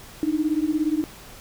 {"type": "beating tone pair", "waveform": "sine", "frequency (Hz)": [299.7, 316.7], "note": ["D4", "D#4"], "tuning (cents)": [35, 31], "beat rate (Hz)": 17, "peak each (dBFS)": -23, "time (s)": [0.23, 1.04], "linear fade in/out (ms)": 0, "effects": ["pink hiss -44 dBFS RMS until 1.4 s"]}